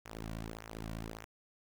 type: tone with flanger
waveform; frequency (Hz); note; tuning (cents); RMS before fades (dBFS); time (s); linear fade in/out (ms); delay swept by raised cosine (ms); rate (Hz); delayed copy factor
sawtooth; 55; A1; 0; -44; 0.05-1.25; 5; 0.22 to 2.42; 1.7; -0.85
effects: 10-bit